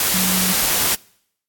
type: tone in noise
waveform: sine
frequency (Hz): 185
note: F#3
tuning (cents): 0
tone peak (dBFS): -21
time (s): 0.14-0.53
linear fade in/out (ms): 2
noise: white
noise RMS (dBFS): -18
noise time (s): 0-0.95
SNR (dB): -6
effects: noise-tail reverb RT60 0.7 s tail -25 dB re dry + AAC 64 kbps

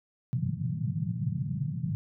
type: band-pass noise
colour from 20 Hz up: pink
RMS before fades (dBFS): -31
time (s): 0.33-1.95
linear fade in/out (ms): 0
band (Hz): 110 to 180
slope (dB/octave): 48
effects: none

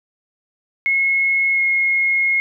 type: tone with pitch glide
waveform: sine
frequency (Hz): 2173 to 2157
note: C#7 to C#7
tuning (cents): -35 to -48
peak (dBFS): -14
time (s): 0.86-2.4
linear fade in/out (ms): 0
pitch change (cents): -13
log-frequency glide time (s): 1.53-1.6
effects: none

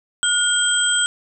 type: tone cluster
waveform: sine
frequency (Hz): 1441 / 3208 / 8040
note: F#6 / G7 / B8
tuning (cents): -46 / +39 / +30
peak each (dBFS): -20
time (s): 0.23-1.06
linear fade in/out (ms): 0
effects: none

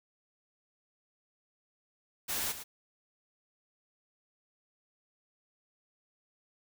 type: noise with echo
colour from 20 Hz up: white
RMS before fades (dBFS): -34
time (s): 2.28-2.53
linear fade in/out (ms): 20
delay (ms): 110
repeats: 1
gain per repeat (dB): -10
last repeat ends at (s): 2.64
effects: none

